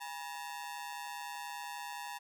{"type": "ring-modulated tone", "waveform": "sawtooth", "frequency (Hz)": 893, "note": "A5", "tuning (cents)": 25, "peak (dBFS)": -34, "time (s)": [0, 2.19], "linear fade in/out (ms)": 20, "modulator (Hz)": 75, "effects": []}